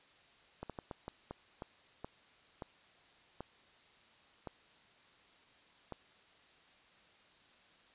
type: slowing click train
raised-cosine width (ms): 1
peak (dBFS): -28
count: 12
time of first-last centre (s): 0.63-5.923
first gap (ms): 67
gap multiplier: 1.36
effects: white hiss -64 dBFS RMS until 7.94 s + resampled to 8000 Hz